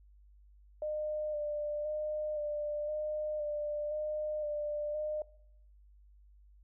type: tone with vibrato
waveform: sine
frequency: 601 Hz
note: D5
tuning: 40 cents sharp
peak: -33 dBFS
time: 0.82-5.22 s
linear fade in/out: 2 ms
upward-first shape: square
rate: 0.97 Hz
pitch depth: 20 cents each way
effects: noise-tail reverb RT60 0.7 s tail -21 dB re dry + added 50 Hz sine -57 dBFS peak until 6.63 s